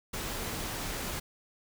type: noise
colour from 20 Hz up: pink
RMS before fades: -36 dBFS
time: 0.13-1.2 s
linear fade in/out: 10 ms
effects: none